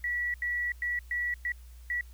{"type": "tone bursts at uneven times", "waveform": "sine", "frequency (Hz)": 1942, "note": "B6", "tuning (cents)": -30, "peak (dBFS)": -28, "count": 6, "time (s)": [[0.04, 0.34], [0.42, 0.72], [0.82, 0.99], [1.11, 1.34], [1.45, 1.52], [1.9, 2.01]], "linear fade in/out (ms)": 2, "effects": ["added 60 Hz sine -46 dBFS peak until 2.13 s", "white hiss -62 dBFS RMS until 2.13 s"]}